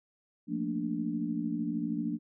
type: chord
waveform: sine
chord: Bb major seventh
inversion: second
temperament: equal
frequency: 174.61 / 220 / 233.1 / 293.7 Hz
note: F3 / A3 / Bb3 / D4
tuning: 0 / 0 / 0 / 0 cents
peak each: -37 / -37 / -35 / -34 dBFS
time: 0.47-2.19 s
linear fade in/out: 50 ms
effects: none